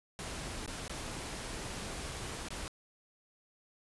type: noise with dropouts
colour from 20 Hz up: pink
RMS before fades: -41 dBFS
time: 0.19-2.68 s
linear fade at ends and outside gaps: 0 ms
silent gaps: 0.661-0.677 / 0.88-0.896 / 2.485-2.505 s
effects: resampled to 24000 Hz